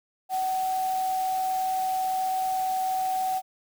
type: tone in noise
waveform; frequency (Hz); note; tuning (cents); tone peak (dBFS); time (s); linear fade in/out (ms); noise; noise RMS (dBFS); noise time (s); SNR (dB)
sine; 753; F#5; +30; -24; 0.29-3.42; 50; white; -41; 0.29-3.42; +14
effects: none